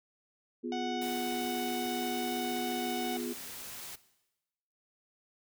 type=chord; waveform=sine; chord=F diminished; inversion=second; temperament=equal; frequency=246.9 / 349.2 / 415.3 Hz; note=Cb4 / F4 / Ab4; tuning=0 / 0 / 0 cents; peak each=-36 / -38 / -41 dBFS; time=0.63-3.34 s; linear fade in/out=20 ms
type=harmonic tone; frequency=740 Hz; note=F#5; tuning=in tune; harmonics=1 / 2 / 3 / 4 / 5 / 6 / 7 / 8 / 9; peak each=-36 / -50 / -47 / -46 / -48 / -57 / -52 / -56 / -63 dBFS; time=0.72-3.17 s; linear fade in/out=2 ms
type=noise; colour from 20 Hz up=white; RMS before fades=-44 dBFS; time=1.01-3.96 s; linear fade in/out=10 ms
effects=noise-tail reverb RT60 1.0 s tail -17 dB re dry